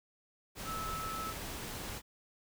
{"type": "tone in noise", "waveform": "sine", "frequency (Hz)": 1305, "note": "E6", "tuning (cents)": -18, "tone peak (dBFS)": -38, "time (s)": [0.64, 1.34], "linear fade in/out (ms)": 50, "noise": "pink", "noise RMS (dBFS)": -42, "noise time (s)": [0.55, 2.02], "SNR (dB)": 1, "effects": []}